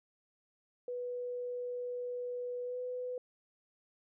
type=tone with pitch glide; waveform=sine; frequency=491.7 to 499.1 Hz; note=B4 to B4; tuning=-8 to +18 cents; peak=-36 dBFS; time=0.88-3.18 s; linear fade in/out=2 ms; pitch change=+26 cents; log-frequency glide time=2.64-2.78 s; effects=none